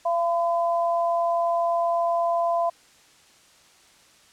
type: tone pair together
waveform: sine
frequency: 682 / 1013 Hz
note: F5 / B5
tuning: -41 / +44 cents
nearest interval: perfect fifth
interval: 685 cents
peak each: -21 / -27 dBFS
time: 0.05-2.7 s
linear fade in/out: 10 ms
effects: white hiss -55 dBFS RMS until 4.32 s + low-pass 8000 Hz 12 dB/octave